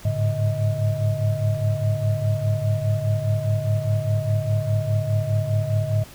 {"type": "tone cluster", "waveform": "sine", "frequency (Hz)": [103, 107.9, 142.9, 631], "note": ["G#2", "A2", "D3", "D#5"], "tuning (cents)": [-14, -33, -47, 24], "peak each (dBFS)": [-24, -22, -27, -29], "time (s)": [0.05, 6.04], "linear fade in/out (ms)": 5, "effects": ["pink hiss -44 dBFS RMS until 6.14 s"]}